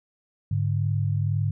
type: tone pair together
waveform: sine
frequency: 102.98 / 145 Hz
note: G#2 / D3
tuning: -14 / -22 cents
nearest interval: tritone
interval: 592 cents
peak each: -23 / -26 dBFS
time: 0.51-1.51 s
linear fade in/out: 5 ms
effects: none